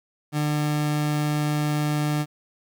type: tone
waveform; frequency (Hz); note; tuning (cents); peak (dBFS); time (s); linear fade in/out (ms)
30% pulse; 149.4; D3; +30; -19; 0.32-2.26; 50
effects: 10-bit